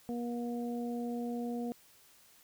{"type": "harmonic tone", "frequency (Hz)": 238.8, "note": "A#3", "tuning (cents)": 42, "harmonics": [1, 2, 3], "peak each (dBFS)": [-35, -41, -45], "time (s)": [0.09, 1.72], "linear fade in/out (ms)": 0, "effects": ["white hiss -62 dBFS RMS until 2.43 s"]}